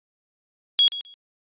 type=tone with echo; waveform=sine; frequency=3322 Hz; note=G#7; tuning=in tune; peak=-13 dBFS; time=0.79-0.88 s; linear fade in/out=0 ms; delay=130 ms; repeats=2; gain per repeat=-15 dB; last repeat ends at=1.14 s; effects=resampled to 8000 Hz